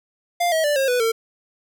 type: tone with pitch steps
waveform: square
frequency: 698.5 / 640.5 / 587.4 / 538.6 / 493.9 / 452.9 Hz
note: F5 / E5 / D5 / C#5 / B4 / A#4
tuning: 0 / -50 / 0 / -50 / 0 / -50 cents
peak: -18 dBFS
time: 0.4-1.12 s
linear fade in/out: 10 ms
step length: 120 ms
effects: none